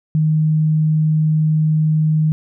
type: tone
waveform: sine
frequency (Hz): 155.56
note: D#3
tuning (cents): 0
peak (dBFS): -12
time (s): 0.15-2.32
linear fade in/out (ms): 0
effects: none